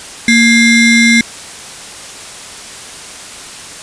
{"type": "ring-modulated tone", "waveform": "square", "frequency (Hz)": 940, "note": "A#5", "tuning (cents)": 14, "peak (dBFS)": -3, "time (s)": [0.28, 1.21], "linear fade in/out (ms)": 2, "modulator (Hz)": 1170, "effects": ["white hiss -29 dBFS RMS until 3.82 s", "resampled to 22050 Hz"]}